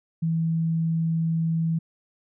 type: tone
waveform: sine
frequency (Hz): 163.5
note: E3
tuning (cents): -14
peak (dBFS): -21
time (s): 0.22-1.79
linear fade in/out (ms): 10
effects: none